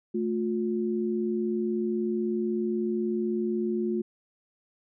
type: tone pair together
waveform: sine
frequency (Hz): 220 / 356.2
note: A3 / F4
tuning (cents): 0 / +34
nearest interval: minor sixth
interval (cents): 834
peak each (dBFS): -28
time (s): 0.14-4.02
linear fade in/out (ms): 10
effects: none